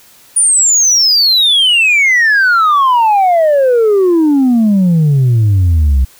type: exponential sweep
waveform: sine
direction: down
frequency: 9640 to 62.9 Hz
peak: -4 dBFS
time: 0.36-6.05 s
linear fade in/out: 10 ms
effects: tanh soft clip ceiling -5 dBFS + white hiss -43 dBFS RMS until 6.19 s